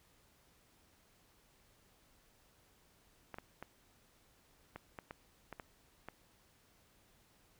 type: clicks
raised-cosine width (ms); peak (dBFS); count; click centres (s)
0.5; -30; 9; 3.343 / 3.385 / 3.626 / 4.76 / 4.988 / 5.109 / 5.527 / 5.598 / 6.086
effects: pink hiss -69 dBFS RMS until 7.59 s